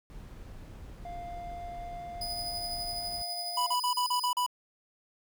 brown noise, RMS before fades -45 dBFS, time 0.1-3.22 s, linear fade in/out 0 ms
triangle tone, 698.5 Hz, F5, in tune, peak -37 dBFS, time 1.05-3.74 s, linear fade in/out 2 ms
40% pulse tone with tremolo, 4978 Hz, D#8, in tune, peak -32 dBFS, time 2.21-4.28 s, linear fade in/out 5 ms, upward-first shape sine, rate 12 Hz, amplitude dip 35%
square tone bursts, 987.8 Hz, B5, in tune, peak -27 dBFS, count 7, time 3.57-4.464 s, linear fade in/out 5 ms, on 96 ms, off 37 ms
effects none

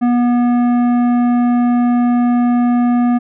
sine tone with tanh clipping, 242.4 Hz, B3, 32 cents flat, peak -12 dBFS, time 0.01-3.19 s, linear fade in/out 20 ms, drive 12 dB, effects none

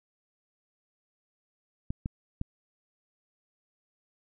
clicks, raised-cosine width 5 ms, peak -19 dBFS, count 3, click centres 1.905 / 2.059 / 2.414 s, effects none

